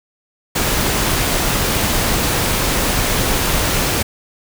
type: noise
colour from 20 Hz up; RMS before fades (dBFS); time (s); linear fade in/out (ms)
pink; -17; 0.55-4.03; 10
effects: none